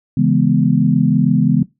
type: chord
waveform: sine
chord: C# minor seventh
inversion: none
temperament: equal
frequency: 138.59 / 164.81 / 207.7 / 246.9 Hz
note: C#3 / E3 / G#3 / B3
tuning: 0 / 0 / 0 / 0 cents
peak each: -16 dBFS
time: 0.17-1.63 s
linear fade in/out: 5 ms
effects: noise-tail reverb RT60 0.2 s tail -19 dB re dry

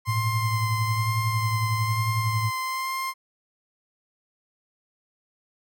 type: tone with vibrato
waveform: 30% pulse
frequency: 1047 Hz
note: C6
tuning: 1 cent sharp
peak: -24 dBFS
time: 0.05-3.14 s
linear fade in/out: 50 ms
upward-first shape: sine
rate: 1.1 Hz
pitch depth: 15 cents each way
type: tone with tremolo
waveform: sine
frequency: 111.1 Hz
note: A2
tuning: 17 cents sharp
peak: -20 dBFS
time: 0.07-2.51 s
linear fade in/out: 20 ms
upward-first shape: triangle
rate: 11 Hz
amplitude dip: 70%
effects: none

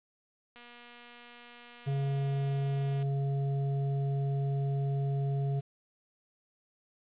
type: click train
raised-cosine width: 0.2 ms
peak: -34 dBFS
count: 593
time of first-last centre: 0.56-3.027 s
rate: 240 Hz
type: harmonic tone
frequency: 138.59 Hz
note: C#3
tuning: in tune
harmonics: 1 / 3 / 5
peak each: -28 / -41 / -44 dBFS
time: 1.86-5.61 s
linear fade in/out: 20 ms
effects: resampled to 8000 Hz + 10-bit

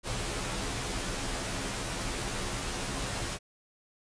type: noise with comb filter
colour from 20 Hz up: pink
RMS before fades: -34 dBFS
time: 0.03-3.39 s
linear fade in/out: 50 ms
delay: 13 ms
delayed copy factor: -0.7
effects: resampled to 22050 Hz

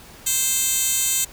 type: tone with high-pass filter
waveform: 10% pulse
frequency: 523.3 Hz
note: C5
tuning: in tune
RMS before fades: -21 dBFS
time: 0.26-1.25 s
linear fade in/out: 10 ms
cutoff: 6400 Hz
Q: 1.3
effects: pink hiss -44 dBFS RMS until 1.32 s

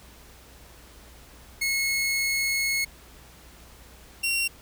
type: tone pair in turn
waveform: sawtooth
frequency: 2178 / 2744 Hz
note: C#7 / F7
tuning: -31 / -31 cents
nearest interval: major third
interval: 400 cents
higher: second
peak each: -20 dBFS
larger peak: neither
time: 1.61-2.85 / 4.23-4.48 s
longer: first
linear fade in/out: 10 ms
effects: added 60 Hz sine -52 dBFS peak until 4.61 s + pink hiss -51 dBFS RMS until 4.61 s

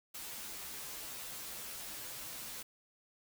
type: noise with comb filter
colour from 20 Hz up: white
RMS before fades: -45 dBFS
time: 0.14-2.63 s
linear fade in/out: 10 ms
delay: 11 ms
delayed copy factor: -0.85
effects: none

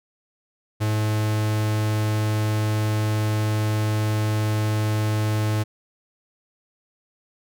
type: tone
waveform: 45% pulse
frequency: 107.2 Hz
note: A2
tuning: 45 cents flat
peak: -20 dBFS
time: 0.8-5.64 s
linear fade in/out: 20 ms
effects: none

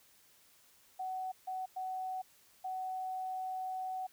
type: tone bursts at uneven times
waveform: sine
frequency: 749 Hz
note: F#5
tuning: 21 cents sharp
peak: -36 dBFS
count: 4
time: 0.99-1.32 / 1.47-1.66 / 1.76-2.22 / 2.64-4.07 s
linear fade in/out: 10 ms
effects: white hiss -65 dBFS RMS until 4.12 s

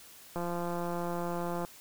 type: click train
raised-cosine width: 1 ms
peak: -22 dBFS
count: 224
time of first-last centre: 0.36-1.649 s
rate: 173 Hz
effects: white hiss -53 dBFS RMS until 1.8 s

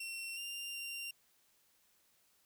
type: tone with pitch steps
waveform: sawtooth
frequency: 2719 / 2789 / 2772 Hz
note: F7 / F7 / F7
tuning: -47 / -3 / -14 cents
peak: -38 dBFS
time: 0-1.11 s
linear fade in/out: 5 ms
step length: 370 ms
effects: white hiss -72 dBFS RMS until 2.45 s

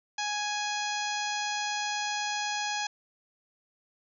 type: harmonic tone with a mistuned harmonic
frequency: 832 Hz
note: G#5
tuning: 3 cents sharp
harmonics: 1 / 2 / 3 / 4 / 5 / 6 / 7 / 8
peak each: -33 / -36 / -38 / -39 / -40 / -41 / -41 / -42 dBFS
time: 0.18-2.87 s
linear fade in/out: 5 ms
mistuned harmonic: 7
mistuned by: +26 cents
effects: none

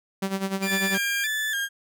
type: tone with tremolo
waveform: sawtooth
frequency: 193.5 Hz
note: G3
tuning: 22 cents flat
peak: -19 dBFS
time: 0.22-0.98 s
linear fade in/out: 5 ms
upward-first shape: sine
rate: 10 Hz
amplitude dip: 75%
type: tone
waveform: sawtooth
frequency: 2386 Hz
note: D7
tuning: 27 cents sharp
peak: -26 dBFS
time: 0.62-1.27 s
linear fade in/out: 10 ms
type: tone with vibrato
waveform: 35% pulse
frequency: 1678 Hz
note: G#6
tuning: 17 cents sharp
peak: -23 dBFS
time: 0.65-1.69 s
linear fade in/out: 50 ms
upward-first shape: square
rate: 1.7 Hz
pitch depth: 66 cents each way
effects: none

